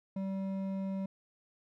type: tone with hard clipping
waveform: triangle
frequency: 192.9 Hz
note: G3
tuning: 28 cents flat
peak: -35 dBFS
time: 0.16-1.06 s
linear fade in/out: 5 ms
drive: 12 dB
effects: none